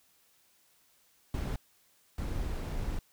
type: noise bursts at uneven times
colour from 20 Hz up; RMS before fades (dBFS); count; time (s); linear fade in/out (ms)
brown; -34; 2; 1.34-1.56 / 2.18-2.99; 2
effects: white hiss -67 dBFS RMS until 3.12 s